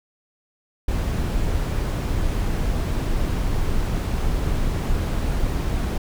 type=noise; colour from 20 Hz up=brown; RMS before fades=-22 dBFS; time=0.88-5.98 s; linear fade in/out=5 ms; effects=none